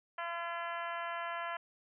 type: harmonic tone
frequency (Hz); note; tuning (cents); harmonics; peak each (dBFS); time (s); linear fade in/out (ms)
340.2; F4; -45; 2 / 3 / 4 / 5 / 6 / 7 / 8 / 9; -42 / -41 / -43 / -44 / -49 / -52 / -53 / -53; 0.18-1.57; 5
effects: none